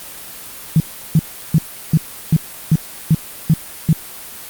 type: tone bursts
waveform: sine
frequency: 159.2 Hz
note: D#3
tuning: 40 cents sharp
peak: -7 dBFS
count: 9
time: 0.76-3.929 s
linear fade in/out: 2 ms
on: 41 ms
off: 350 ms
effects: white hiss -33 dBFS RMS until 4.49 s + Opus 32 kbps